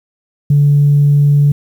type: tone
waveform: sine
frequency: 144.3 Hz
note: D3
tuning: 30 cents flat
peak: -5 dBFS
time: 0.5-1.52 s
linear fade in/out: 5 ms
effects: tanh soft clip ceiling -2 dBFS + 7-bit